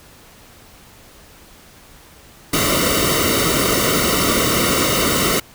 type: noise with comb filter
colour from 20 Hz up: pink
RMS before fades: -17 dBFS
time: 2.53-5.4 s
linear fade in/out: 5 ms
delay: 1.2 ms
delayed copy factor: -0.85
effects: pink hiss -45 dBFS RMS until 5.54 s